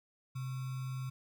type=tone with sample-and-hold; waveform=sine; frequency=130 Hz; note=C3; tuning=11 cents flat; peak=-36 dBFS; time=0.35-1.1 s; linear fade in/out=10 ms; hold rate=1225 Hz; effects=none